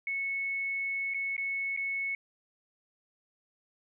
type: tone with dropouts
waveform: sine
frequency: 2203 Hz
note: C#7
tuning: 11 cents flat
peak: -30 dBFS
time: 0.07-2.15 s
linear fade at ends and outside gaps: 2 ms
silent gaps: 1.138-1.144 / 1.366-1.379 / 1.765-1.773 s
effects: none